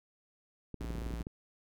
clicks, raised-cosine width 3 ms, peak -28 dBFS, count 12, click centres 0.743 / 0.811 / 0.846 / 0.905 / 0.953 / 0.983 / 1.019 / 1.065 / 1.107 / 1.138 / 1.208 / 1.269 s
square tone, 57.4 Hz, A#1, 26 cents flat, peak -38 dBFS, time 0.8-1.23 s, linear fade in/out 10 ms
effects none

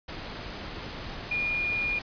sine tone in noise, 2427 Hz, D#7, 44 cents flat, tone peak -26 dBFS, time 1.31-1.99 s, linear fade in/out 5 ms, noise pink, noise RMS -38 dBFS, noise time 0.08-2.02 s, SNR +9 dB, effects resampled to 11025 Hz

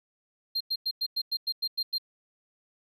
triangle tone bursts, 4189 Hz, C8, 1 cent sharp, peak -25 dBFS, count 10, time 0.55-1.983 s, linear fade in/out 10 ms, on 56 ms, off 97 ms, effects none

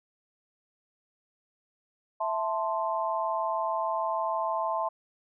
sine chord, A minor, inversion second, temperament equal, 659.3 / 880 / 1046.5 Hz, E5 / A5 / C6, 0 / 0 / 0 cents, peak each -31 dBFS, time 2.2-4.89 s, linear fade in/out 10 ms, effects none

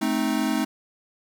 square chord, A diminished, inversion none, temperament equal with one note detuned, 217.7 / 261.6 / 311.1 Hz, A3 / C4 / Eb4, -18 / 0 / 0 cents, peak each -27 dBFS, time 0.01-0.65 s, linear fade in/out 10 ms, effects 10-bit

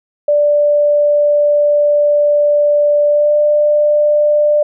sine tone with pitch glide, 587.3 to 594.5 Hz, D5 to D5, 0 to +21 cents, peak -8 dBFS, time 0.28-4.63 s, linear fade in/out 5 ms, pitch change +21 cents, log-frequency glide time 3.08-3.34 s, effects none

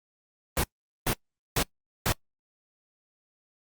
pink noise bursts, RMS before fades -25 dBFS, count 4, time 0.57-2.124 s, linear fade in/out 2 ms, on 66 ms, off 430 ms, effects noise-tail reverb RT60 0.1 s tail -24 dB re dry + Opus 32 kbps

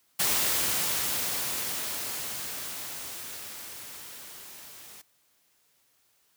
white noise with level ramp, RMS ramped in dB -25 to -48 dBFS, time 0.19-5.02 s, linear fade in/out 10 ms, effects white hiss -68 dBFS RMS until 6.36 s + high-pass 60 Hz 12 dB/octave

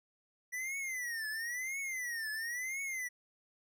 square tone with vibrato, 1952 Hz, B6, 21 cents flat, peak -37 dBFS, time 0.52-3.09 s, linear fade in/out 20 ms, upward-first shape triangle, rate 0.98 Hz, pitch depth 230 cents each way, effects none

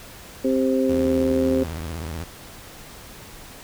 harmonic tone, 131.3 Hz, C3, 6 cents sharp, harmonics 2 / 3 / 4, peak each -20 / -24 / -23 dBFS, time 0.44-1.64 s, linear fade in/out 10 ms
sawtooth tone with vibrato, 81 Hz, E2, 30 cents flat, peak -25 dBFS, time 0.89-2.24 s, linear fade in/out 5 ms, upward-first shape sine, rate 16 Hz, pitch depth 160 cents each way
effects pink hiss -42 dBFS RMS until 3.63 s

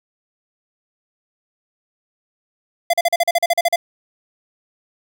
square tone bursts, 685 Hz, F5, 34 cents flat, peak -13 dBFS, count 12, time 2.9-3.76 s, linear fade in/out 5 ms, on 35 ms, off 40 ms, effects none

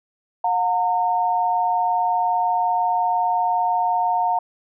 sine tone pair together, 720 / 914.4 Hz, F#5 / A#5, -47 / -34 cents, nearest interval major third, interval 413 cents, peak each -20 dBFS, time 0.44-4.39 s, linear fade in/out 5 ms, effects none

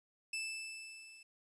sawtooth tone with level ramp, 2637 Hz, E7, in tune, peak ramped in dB -33 to -52 dBFS, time 0.33-1.23 s, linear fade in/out 5 ms, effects resampled to 24000 Hz + 12-bit

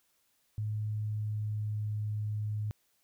sine tone with pitch glide, 106.8 to 105.94 Hz, G#2 to G#2, +49 to +35 cents, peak -31 dBFS, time 0.58-2.71 s, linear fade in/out 0 ms, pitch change -14 cents, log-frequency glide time 0.88-1.88 s, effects white hiss -73 dBFS RMS until 3.03 s

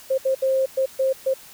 sine tone bursts at uneven times, 530 Hz, C5, 22 cents sharp, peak -17 dBFS, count 6, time 0.1-0.18 / 0.25-0.35 / 0.42-0.66 / 0.77-0.86 / 0.99-1.13 / 1.26-1.34 s, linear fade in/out 10 ms, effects white hiss -45 dBFS RMS until 1.53 s

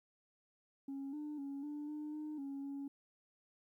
sine tone with pitch steps, 274.6 / 298.7 / 278.5 / 295 / 300.8 / 304.2 / 276.7 / 279.1 Hz, C#4 / D4 / C#4 / D4 / D4 / D#4 / C#4 / C#4, -16 / +29 / +8 / +8 / +42 / -39 / -3 / +12 cents, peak -39 dBFS, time 0.88-2.88 s, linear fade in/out 5 ms, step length 250 ms, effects tanh soft clip ceiling -39 dBFS + 13-bit

